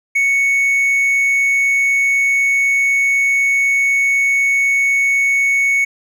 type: tone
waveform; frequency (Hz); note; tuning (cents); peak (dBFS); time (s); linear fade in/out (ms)
triangle; 2218; C#7; 0; -10; 0.15-5.85; 10
effects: none